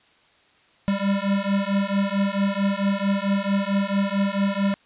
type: beating tone pair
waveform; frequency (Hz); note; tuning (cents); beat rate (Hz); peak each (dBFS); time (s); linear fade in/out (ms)
square; 196 / 200.5; G3 / G3; 0 / +39; 4.5; -24; 0.88-4.74; 0
effects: white hiss -58 dBFS RMS until 4.85 s + resampled to 8000 Hz